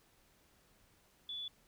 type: tone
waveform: sine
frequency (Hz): 3447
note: A7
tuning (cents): -36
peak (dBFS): -40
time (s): 1.29-1.48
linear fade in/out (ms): 2
effects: pink hiss -69 dBFS RMS until 1.67 s